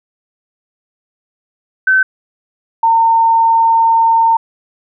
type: tone pair in turn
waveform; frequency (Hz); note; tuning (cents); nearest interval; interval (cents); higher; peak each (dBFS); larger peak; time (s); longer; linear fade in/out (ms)
sine; 1531 / 910.3; G6 / A#5; -41 / -41; major sixth; 900; first; -7; neither; 1.87-2.03 / 2.83-4.37; second; 5
effects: none